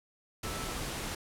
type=tone in noise; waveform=sine; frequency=1318.5 Hz; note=E6; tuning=in tune; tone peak=-44 dBFS; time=0.44-0.73 s; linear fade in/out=5 ms; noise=pink; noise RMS=-37 dBFS; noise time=0.43-1.15 s; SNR=-10 dB; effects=low-pass 12000 Hz 12 dB/octave